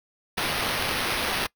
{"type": "noise with sample-and-hold", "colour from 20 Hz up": "white", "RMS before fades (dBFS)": -27, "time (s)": [0.37, 1.47], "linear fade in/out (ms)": 10, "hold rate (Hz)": 7350, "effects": ["noise-tail reverb RT60 0.1 s tail -23 dB re dry"]}